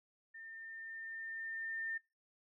sine tone with level ramp, 1806 Hz, A6, 45 cents sharp, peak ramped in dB -49 to -37 dBFS, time 0.34-1.98 s, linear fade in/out 10 ms, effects noise-tail reverb RT60 0.3 s tail -26 dB re dry

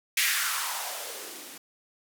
violet noise with band-pass filter sweep, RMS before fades -31 dBFS, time 0.17-1.58 s, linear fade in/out 5 ms, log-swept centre 2200 to 230 Hz, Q 3.3, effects none

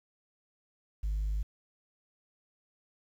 sine tone, 51.5 Hz, G#1, 14 cents flat, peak -27 dBFS, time 1.03-1.43 s, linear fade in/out 10 ms, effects tanh soft clip ceiling -27 dBFS + 10-bit

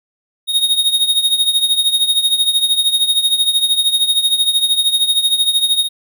square tone with tremolo, 3729 Hz, A#7, in tune, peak -9 dBFS, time 0.47-5.89 s, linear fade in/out 50 ms, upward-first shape triangle, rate 13 Hz, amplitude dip 80%, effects none

